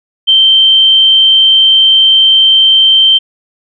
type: tone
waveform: sine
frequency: 3125 Hz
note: G7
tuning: 6 cents flat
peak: -3 dBFS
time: 0.27-3.19 s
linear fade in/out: 20 ms
effects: none